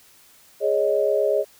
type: chord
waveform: sine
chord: Ab suspended fourth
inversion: none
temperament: equal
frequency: 415.3 / 554.4 / 622.3 Hz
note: Ab4 / Db5 / Eb5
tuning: 0 / 0 / 0 cents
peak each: -22 dBFS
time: 0.6-1.45 s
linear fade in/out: 50 ms
effects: white hiss -53 dBFS RMS until 1.59 s